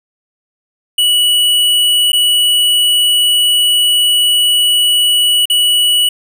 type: tone with dropouts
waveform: square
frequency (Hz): 2941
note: F#7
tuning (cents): -11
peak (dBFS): -9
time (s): 0.98-6.09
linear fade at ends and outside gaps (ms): 5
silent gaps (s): 2.12-2.13 / 5.456-5.499
effects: none